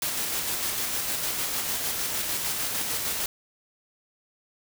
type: noise with tremolo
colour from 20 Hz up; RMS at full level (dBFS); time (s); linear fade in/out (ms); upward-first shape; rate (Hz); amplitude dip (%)
white; -28; 0.02-3.26; 2; square; 6.6; 25
effects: none